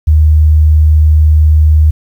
sine tone, 77 Hz, D#2, 17 cents flat, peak -3 dBFS, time 0.07-1.91 s, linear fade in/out 10 ms, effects 7-bit

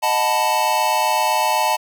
square chord, B dominant seventh, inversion first, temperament equal, 622.3 / 740 / 880 / 987.8 Hz, D#5 / F#5 / A5 / B5, 0 / 0 / 0 / 0 cents, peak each -25 / -25 / -19 / -24 dBFS, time 0.02-1.77 s, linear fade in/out 20 ms, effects none

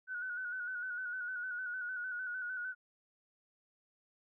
sine tone with vibrato, 1480 Hz, F#6, in tune, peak -37 dBFS, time 0.07-2.75 s, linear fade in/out 50 ms, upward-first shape square, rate 6.6 Hz, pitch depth 41 cents each way, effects none

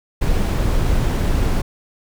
brown noise, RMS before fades -17 dBFS, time 0.21-1.62 s, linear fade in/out 10 ms, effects none

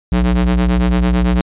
square ring-modulated tone, 61.74 Hz, B1, in tune, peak -9 dBFS, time 0.12-1.41 s, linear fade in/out 0 ms, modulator 119 Hz, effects resampled to 8000 Hz

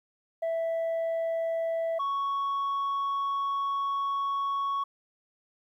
sine tone pair in turn, 659.3 / 1111.2 Hz, E5 / C#6, 0 / +4 cents, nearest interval major sixth, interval 904 cents, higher second, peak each -24 dBFS, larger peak neither, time 0.42-1.99 / 1.99-4.84 s, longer second, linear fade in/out 10 ms, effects tanh soft clip ceiling -26 dBFS + 11-bit

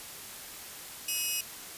10% pulse tone pair together, 2545 / 2899 Hz, D#7 / F#7, +39 / -36 cents, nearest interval major second, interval 225 cents, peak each -24 dBFS, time 1.08-1.41 s, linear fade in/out 5 ms, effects white hiss -44 dBFS RMS until 1.77 s + resampled to 32000 Hz

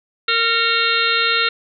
harmonic tone with a mistuned harmonic, 460.3 Hz, A#4, 22 cents flat, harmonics 1 / 3 / 4 / 5 / 6 / 7 / 8 / 9, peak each -27 / -19 / -26 / -24 / -22 / -29 / -22 / -23 dBFS, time 0.28-1.49 s, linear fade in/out 5 ms, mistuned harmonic 5, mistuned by -69 cents, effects none

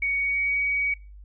sine tone with pitch glide, 2238 to 2260 Hz, C#7 to C#7, +16 to +33 cents, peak -22 dBFS, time 0.02-0.94 s, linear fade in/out 5 ms, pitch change +17 cents, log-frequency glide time 0.17-0.61 s, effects noise-tail reverb RT60 0.3 s tail -23 dB re dry + added 50 Hz sine -42 dBFS peak until 1.24 s

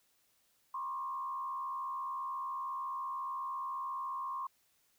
sine tone with frequency modulation, 1071 Hz, C6, 40 cents sharp, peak -36 dBFS, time 0.74-4.47 s, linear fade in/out 5 ms, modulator 74.2 Hz, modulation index 0.76, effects white hiss -73 dBFS RMS until 4.98 s

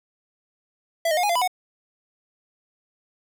square tone with pitch steps, 666 / 618 / 715 / 826 / 689 / 991 / 735 Hz, E5 / D#5 / F5 / G#5 / F5 / B5 / F#5, +18 / -12 / +41 / -10 / -24 / +6 / -12 cents, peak -20 dBFS, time 1.05-1.477 s, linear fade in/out 5 ms, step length 61 ms, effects none

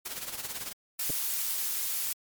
white noise with tremolo, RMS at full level -35 dBFS, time 0.05-0.73 s, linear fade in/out 10 ms, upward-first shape sine, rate 18 Hz, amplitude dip 65%
blue noise, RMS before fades -31 dBFS, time 0.99-2.13 s, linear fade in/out 5 ms
clicks, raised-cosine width 2 ms, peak -25 dBFS, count 2, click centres 1.097 / 1.104 s
effects MP3 96 kbps

